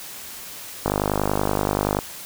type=click train; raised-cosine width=1 ms; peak=-6 dBFS; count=58; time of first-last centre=0.86-1.989 s; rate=50.5 Hz; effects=white hiss -37 dBFS RMS until 2.25 s